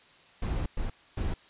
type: noise bursts at uneven times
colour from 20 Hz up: brown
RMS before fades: -30 dBFS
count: 3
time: 0.42-0.66 / 0.77-0.9 / 1.17-1.34 s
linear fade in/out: 5 ms
effects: white hiss -57 dBFS RMS until 1.49 s + resampled to 8000 Hz

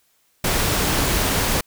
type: noise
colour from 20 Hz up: pink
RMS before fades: -20 dBFS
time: 0.44-1.61 s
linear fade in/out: 5 ms
effects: white hiss -63 dBFS RMS until 1.66 s

